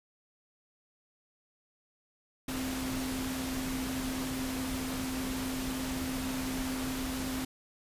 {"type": "tone in noise", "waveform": "sine", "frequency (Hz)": 260.4, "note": "C4", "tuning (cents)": -8, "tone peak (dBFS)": -34, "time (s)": [2.48, 7.45], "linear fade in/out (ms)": 5, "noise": "pink", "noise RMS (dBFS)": -38, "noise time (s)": [2.48, 7.45], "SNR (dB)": 1, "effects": ["resampled to 32000 Hz"]}